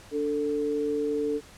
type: tone pair together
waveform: sine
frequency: 291.6 / 444.3 Hz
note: D4 / A4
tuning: -12 / +17 cents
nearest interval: perfect fifth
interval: 729 cents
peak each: -30 / -26 dBFS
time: 0.11-1.41 s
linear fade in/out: 50 ms
effects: pink hiss -50 dBFS RMS until 1.57 s + low-pass 10000 Hz 12 dB/octave